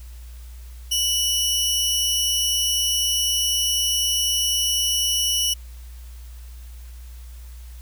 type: tone pair together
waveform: sawtooth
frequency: 2960 / 5588 Hz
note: F#7 / F8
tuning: 0 / 0 cents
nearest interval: major seventh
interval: 1100 cents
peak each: -18 / -21 dBFS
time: 0.91-5.54 s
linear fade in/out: 10 ms
effects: added 60 Hz sine -36 dBFS peak until 7.81 s + white hiss -52 dBFS RMS until 7.81 s